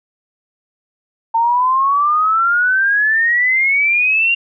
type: exponential sweep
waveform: sine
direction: up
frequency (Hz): 902 to 2794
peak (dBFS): -11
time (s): 1.34-4.35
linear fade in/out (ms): 10
effects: none